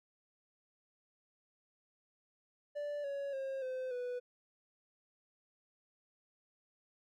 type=tone with pitch steps; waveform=triangle; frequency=584 / 559.9 / 536.8 / 514.6 / 493.4 Hz; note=D5 / C#5 / C5 / C5 / B4; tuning=-10 / +17 / +44 / -29 / -2 cents; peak=-35 dBFS; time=2.75-4.2 s; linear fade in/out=20 ms; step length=290 ms; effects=none